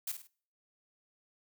blue noise with echo, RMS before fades -36 dBFS, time 0.07-0.12 s, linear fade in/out 5 ms, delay 51 ms, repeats 3, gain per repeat -8 dB, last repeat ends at 0.273 s, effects noise-tail reverb RT60 0.5 s tail -24 dB re dry

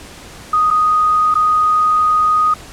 sine tone with dropouts, 1244.5 Hz, D#6, in tune, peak -10 dBFS, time 0.53-2.54 s, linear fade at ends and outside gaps 5 ms, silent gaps 0.704-0.709 / 1.342-1.353 s, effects pink hiss -36 dBFS RMS until 2.72 s + low-pass 10000 Hz 12 dB/octave

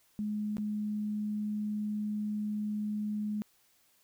sine tone with dropouts, 210.3 Hz, G#3, 22 cents sharp, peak -31 dBFS, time 0.19-3.42 s, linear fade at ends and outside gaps 0 ms, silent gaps 0.569-0.582 s, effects white hiss -68 dBFS RMS until 4.03 s

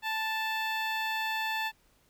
15% pulse tone with notch filter, 880 Hz, A5, in tune, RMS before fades -32 dBFS, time 0.02-1.72 s, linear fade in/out 50 ms, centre 9500 Hz, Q 0.62, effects pink hiss -67 dBFS RMS until 2.09 s

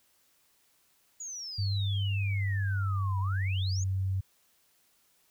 sine exponential two-way sweep, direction down then up, 6900 to 950 to 6900 Hz, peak -37 dBFS, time 1.2-3.84 s, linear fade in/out 5 ms, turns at 3.2 s
sine tone with pitch glide, 99.3 to 95.31 Hz, G2 to G2, +23 to -48 cents, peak -27 dBFS, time 1.58-4.21 s, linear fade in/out 10 ms, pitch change -71 cents, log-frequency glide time 2.3-3.58 s
effects white hiss -68 dBFS RMS until 5.3 s

